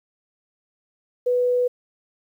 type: tone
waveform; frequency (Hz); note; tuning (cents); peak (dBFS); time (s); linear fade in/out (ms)
sine; 493.9; B4; 0; -17; 1.26-1.68; 10
effects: 9-bit